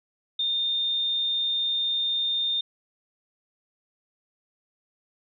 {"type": "tone", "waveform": "sine", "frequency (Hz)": 3632, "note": "A#7", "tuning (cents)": -46, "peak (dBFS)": -23, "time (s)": [0.39, 2.61], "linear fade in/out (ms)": 5, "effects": []}